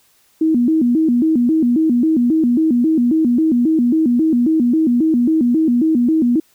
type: tone with vibrato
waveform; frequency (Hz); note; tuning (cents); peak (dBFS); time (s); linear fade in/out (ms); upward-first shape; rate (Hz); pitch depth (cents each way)
sine; 277.2; C#4; 0; -11; 0.41-6.4; 5; square; 3.7; 240
effects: white hiss -56 dBFS RMS until 6.54 s

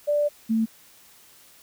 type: tone pair in turn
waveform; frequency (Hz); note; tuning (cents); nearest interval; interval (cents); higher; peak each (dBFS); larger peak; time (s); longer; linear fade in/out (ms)
sine; 587.3 / 223.4; D5 / A3; 0 / +27; octave + perfect fourth; 1673; first; -19; neither; 0.07-0.29 / 0.49-0.66; first; 20
effects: white hiss -53 dBFS RMS until 1.62 s

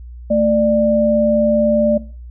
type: tone pair together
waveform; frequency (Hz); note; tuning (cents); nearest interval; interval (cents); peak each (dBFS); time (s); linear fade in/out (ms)
sine; 222.7 / 593; A3 / D5; +21 / +17; octave + perfect fourth; 1696; -16 / -13; 0.3-1.98; 10
effects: noise-tail reverb RT60 0.4 s tail -18 dB re dry + added 60 Hz sine -31 dBFS peak until 2.3 s

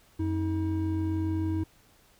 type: tone pair together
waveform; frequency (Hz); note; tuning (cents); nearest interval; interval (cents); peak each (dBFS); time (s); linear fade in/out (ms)
triangle; 90.69 / 318.9; F#2 / D#4; -34 / +43; octave + minor seventh; 2177; -27; 0.19-1.64; 10
effects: pink hiss -61 dBFS RMS until 2.19 s

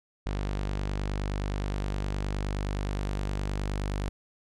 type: tone with low-pass filter sweep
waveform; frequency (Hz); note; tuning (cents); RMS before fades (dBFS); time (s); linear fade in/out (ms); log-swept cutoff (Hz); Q
sawtooth; 49.61; G1; +21; -31; 0.26-4.09; 0; 5800 to 8700; 0.74
effects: none

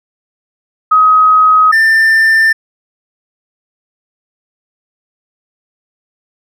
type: tone pair in turn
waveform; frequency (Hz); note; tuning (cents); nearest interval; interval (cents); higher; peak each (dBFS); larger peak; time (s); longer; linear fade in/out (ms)
sine / triangle; 1264 / 1787.6; D#6 / A6; +27 / +27; tritone; 600; second; -4; neither; 0.91-1.72 / 1.72-2.53; neither; 10
effects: none

